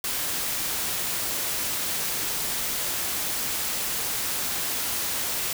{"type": "noise", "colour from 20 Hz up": "white", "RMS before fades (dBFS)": -28, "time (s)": [0.04, 5.53], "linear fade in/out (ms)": 2, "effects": []}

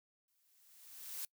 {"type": "noise with exponential growth", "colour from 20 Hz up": "blue", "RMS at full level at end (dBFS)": -41, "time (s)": [0.28, 1.25], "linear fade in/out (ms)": 2, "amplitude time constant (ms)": 210, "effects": ["noise-tail reverb RT60 0.1 s tail -24 dB re dry"]}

